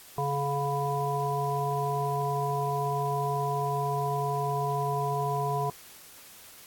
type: harmonic tone with a mistuned harmonic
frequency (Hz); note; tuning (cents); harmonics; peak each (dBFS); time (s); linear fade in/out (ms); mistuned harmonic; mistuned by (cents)
141.5; C#3; +36; 1 / 3 / 5 / 7; -31 / -33 / -32 / -31; 0.18-5.7; 2; 1; -15
effects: white hiss -50 dBFS RMS until 6.66 s + AAC 64 kbps